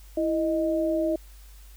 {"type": "tone pair together", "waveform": "sine", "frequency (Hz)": [329.7, 622.3], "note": ["E4", "D#5"], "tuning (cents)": [0, 0], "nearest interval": "major seventh", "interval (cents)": 1100, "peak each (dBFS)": -25, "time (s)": [0.17, 1.16], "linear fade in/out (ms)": 5, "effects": ["added 50 Hz sine -45 dBFS peak until 1.76 s", "white hiss -56 dBFS RMS until 1.76 s"]}